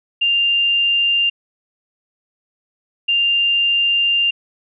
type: tone pair in turn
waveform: sine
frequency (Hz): 2794 / 2794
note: F7 / F7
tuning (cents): 0 / 0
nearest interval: unison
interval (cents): 0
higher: neither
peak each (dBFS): -13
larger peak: neither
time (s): 0.21-1.3 / 3.08-4.31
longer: second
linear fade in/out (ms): 10
effects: none